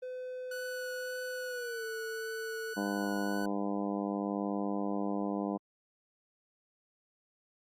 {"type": "tone with pitch glide", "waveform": "triangle", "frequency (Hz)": [507, 446.5], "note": ["B4", "A4"], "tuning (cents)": [45, 25], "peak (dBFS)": -36, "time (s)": [0.02, 2.74], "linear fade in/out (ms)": 10, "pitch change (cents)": -220, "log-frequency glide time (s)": [1.48, 1.85]}
{"type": "tone with vibrato", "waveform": "45% pulse", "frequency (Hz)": 1480, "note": "F#6", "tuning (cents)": 0, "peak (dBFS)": -40, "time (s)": [0.51, 3.46], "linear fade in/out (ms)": 5, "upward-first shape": "triangle", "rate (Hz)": 1.8, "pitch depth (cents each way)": 13}
{"type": "harmonic tone", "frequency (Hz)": 100.7, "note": "G2", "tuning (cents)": 47, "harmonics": [2, 3, 4, 5, 6, 7, 8, 9, 10], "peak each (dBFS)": [-35, -36, -42, -41, -44, -42, -46, -48, -46], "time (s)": [2.76, 5.58], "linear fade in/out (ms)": 20}
{"effects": ["Opus 48 kbps"]}